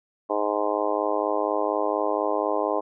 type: harmonic tone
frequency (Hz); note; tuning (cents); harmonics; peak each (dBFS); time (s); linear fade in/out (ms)
104.2; G#2; +6; 3 / 4 / 5 / 6 / 7 / 8 / 9 / 10; -31 / -29 / -29 / -28 / -33 / -31 / -34 / -31; 0.29-2.81; 20
effects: none